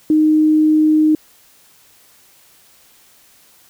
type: tone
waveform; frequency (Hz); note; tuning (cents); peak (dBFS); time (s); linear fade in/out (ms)
sine; 309.1; D#4; -11; -9; 0.1-1.15; 2
effects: white hiss -50 dBFS RMS until 3.69 s